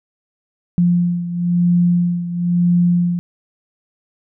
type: beating tone pair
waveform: sine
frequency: 174.61 / 175.61 Hz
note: F3 / F3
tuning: 0 / +10 cents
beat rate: 1 Hz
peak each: -14 / -19 dBFS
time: 0.78-3.19 s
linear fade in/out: 0 ms
effects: none